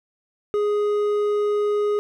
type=tone with hard clipping; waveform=triangle; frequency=415.3 Hz; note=G#4; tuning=in tune; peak=-20 dBFS; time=0.54-1.99 s; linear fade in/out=0 ms; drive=9 dB; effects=none